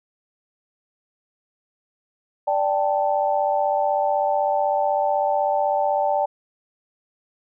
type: chord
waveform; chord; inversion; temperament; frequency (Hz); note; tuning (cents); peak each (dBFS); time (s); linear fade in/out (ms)
sine; D suspended fourth; none; equal; 587.3 / 784 / 880; D5 / G5 / A5; 0 / 0 / 0; -22 / -22 / -24; 2.47-6.26; 10
effects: none